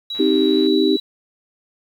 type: tone with pitch glide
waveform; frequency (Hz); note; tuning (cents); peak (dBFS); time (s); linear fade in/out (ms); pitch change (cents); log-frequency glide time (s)
sine; 3895 to 3920; B7 to B7; -25 to -14; -24; 0.1-1; 5; +11; 0.49-0.55
type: click train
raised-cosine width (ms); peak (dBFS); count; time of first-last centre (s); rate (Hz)
0.3; -26; 65; 0.15-0.666; 124
type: chord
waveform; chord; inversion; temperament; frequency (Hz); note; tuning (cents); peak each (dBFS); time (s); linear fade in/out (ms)
sine; C minor; none; just; 261.6 / 314 / 392.4; C4 / Eb4 / G4; 0 / +16 / +2; -19 / -17 / -17; 0.19-0.97; 10
effects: 8-bit